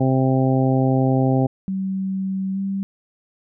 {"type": "harmonic tone", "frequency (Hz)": 131.5, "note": "C3", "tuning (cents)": 9, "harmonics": [1, 2, 3, 4, 5, 6], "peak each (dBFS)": [-18, -19, -26, -26, -28, -27], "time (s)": [0, 1.47], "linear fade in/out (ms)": 10}
{"type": "tone with pitch glide", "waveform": "sine", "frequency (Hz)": [191.4, 195.2], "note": ["G3", "G3"], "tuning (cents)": [-41, -7], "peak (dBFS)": -21, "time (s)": [1.68, 2.83], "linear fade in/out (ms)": 0, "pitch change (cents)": 34, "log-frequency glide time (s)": [2.53, 2.58]}
{"effects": []}